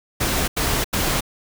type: noise bursts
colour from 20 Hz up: pink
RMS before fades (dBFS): -21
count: 3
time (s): 0.2-1.208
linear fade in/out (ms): 10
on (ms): 280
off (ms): 84
effects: none